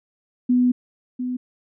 sine tone pair in turn, 248.2 / 250.5 Hz, B3 / B3, +9 / +25 cents, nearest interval unison, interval 16 cents, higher second, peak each -14 / -23 dBFS, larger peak first, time 0.49-0.72 / 1.19-1.37 s, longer first, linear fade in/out 10 ms, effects none

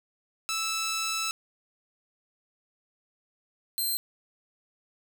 10% pulse tone pair in turn, 1315 / 4148 Hz, E6 / C8, -5 / -16 cents, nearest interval octave + minor sixth, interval 1989 cents, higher second, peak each -20 dBFS, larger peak neither, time 0.49-1.31 / 3.78-3.97 s, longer first, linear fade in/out 0 ms, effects 8-bit

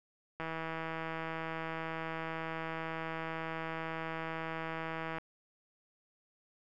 click train, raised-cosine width 0.5 ms, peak -24 dBFS, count 776, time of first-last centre 0.4-5.184 s, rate 162 Hz, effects none

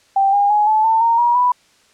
sine tone with pitch steps, 784 / 810.2 / 837.4 / 865.4 / 894.4 / 924.3 / 955.2 / 987.2 Hz, G5 / G#5 / G#5 / A5 / A5 / A#5 / A#5 / B5, 0 / -43 / +14 / -29 / +28 / -15 / +42 / -1 cents, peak -11 dBFS, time 0.16-1.52 s, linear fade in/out 5 ms, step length 170 ms, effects white hiss -54 dBFS RMS until 1.93 s + low-pass 7000 Hz 12 dB/octave

